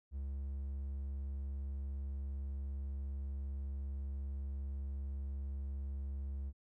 triangle tone, 68.7 Hz, C#2, 15 cents flat, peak -36 dBFS, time 0.11-6.53 s, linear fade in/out 50 ms, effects none

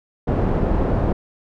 pink low-pass noise, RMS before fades -19 dBFS, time 0.27-1.13 s, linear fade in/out 10 ms, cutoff 650 Hz, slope 12 dB/octave, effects none

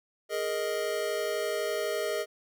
square chord, Ab suspended second, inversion none, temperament just, 415.3 / 467.2 / 623 Hz, Ab4 / Bb4 / Eb5, 0 / +4 / +2 cents, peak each -34 / -35 / -33 dBFS, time 0.29-2.26 s, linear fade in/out 50 ms, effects none

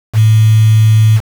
sine tone with quantisation, 109.5 Hz, A2, 8 cents flat, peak -4 dBFS, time 0.13-1.21 s, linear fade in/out 50 ms, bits 4, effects none

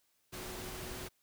sine tone in noise, 367.6 Hz, F#4, 11 cents flat, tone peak -49 dBFS, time 0.32-1.09 s, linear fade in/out 20 ms, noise pink, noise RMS -44 dBFS, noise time 0.32-1.09 s, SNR -8 dB, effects white hiss -75 dBFS RMS until 1.22 s

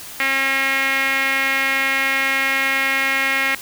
sawtooth tone with band-pass filter, 270 Hz, C#4, 45 cents flat, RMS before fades -19 dBFS, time 0.2-3.55 s, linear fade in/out 2 ms, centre 2100 Hz, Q 4.1, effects white hiss -35 dBFS RMS until 3.61 s

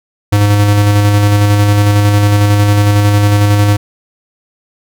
square tone with tremolo, 102.8 Hz, G#2, 17 cents flat, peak -6 dBFS, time 0.32-3.77 s, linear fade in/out 10 ms, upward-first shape square, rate 11 Hz, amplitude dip 25%, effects none

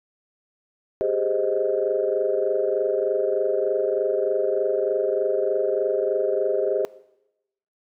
sine chord, Ab major seventh, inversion third, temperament equal, 392 / 415.3 / 523.3 / 622.3 Hz, G4 / Ab4 / C5 / Eb5, 0 / 0 / 0 / 0 cents, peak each -25 dBFS, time 1.01-6.85 s, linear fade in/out 0 ms, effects noise-tail reverb RT60 0.9 s tail -20 dB re dry + tanh soft clip ceiling -10 dBFS

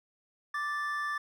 triangle tone pair together, 1174.7 / 1760 Hz, D6 / A6, 0 / 0 cents, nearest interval perfect fifth, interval 700 cents, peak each -32 / -32 dBFS, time 0.54-1.18 s, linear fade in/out 5 ms, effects none

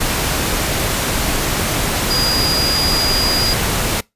sine tone in noise, 4869 Hz, D#8, 38 cents flat, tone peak -16 dBFS, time 2.1-3.54 s, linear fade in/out 10 ms, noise pink, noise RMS -18 dBFS, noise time 0-4.01 s, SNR -1 dB, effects noise-tail reverb RT60 0.2 s tail -24 dB re dry + resampled to 32000 Hz

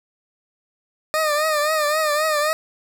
20% pulse tone with vibrato, 610 Hz, D#5, 34 cents flat, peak -13 dBFS, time 1.14-2.53 s, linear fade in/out 0 ms, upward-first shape triangle, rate 3.8 Hz, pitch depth 83 cents each way, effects none

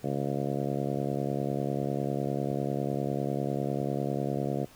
harmonic tone, 70 Hz, C#2, 18 cents sharp, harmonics 2 / 3 / 4 / 5 / 6 / 7 / 8 / 9 / 10, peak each -33 / -35 / -36 / -37 / -38 / -38 / -39 / -40 / -40 dBFS, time 0.03-4.66 s, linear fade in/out 20 ms, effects pink hiss -55 dBFS RMS until 4.75 s

